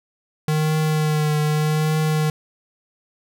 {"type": "tone with vibrato", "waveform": "square", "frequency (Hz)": 153.5, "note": "D#3", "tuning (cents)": -23, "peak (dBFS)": -18, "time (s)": [0.48, 2.3], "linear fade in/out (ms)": 2, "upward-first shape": "triangle", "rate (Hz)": 0.83, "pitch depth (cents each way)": 29, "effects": []}